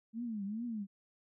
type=tone with vibrato; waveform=sine; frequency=217.7 Hz; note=A3; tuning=18 cents flat; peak=-36 dBFS; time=0.13-0.87 s; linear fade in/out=50 ms; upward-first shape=triangle; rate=2.4 Hz; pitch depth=210 cents each way; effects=none